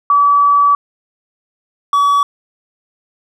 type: tone pair in turn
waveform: sine / triangle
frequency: 1147 / 1138.4 Hz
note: D6 / C#6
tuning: -41 / +46 cents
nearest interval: unison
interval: 13 cents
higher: first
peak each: -7 dBFS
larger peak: neither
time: 0.1-0.75 / 1.93-2.23 s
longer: first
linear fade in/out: 2 ms
effects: none